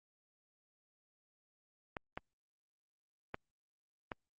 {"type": "clicks", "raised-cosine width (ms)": 0.5, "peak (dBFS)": -24, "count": 4, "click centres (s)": [1.968, 2.175, 3.344, 4.118], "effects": ["Opus 48 kbps"]}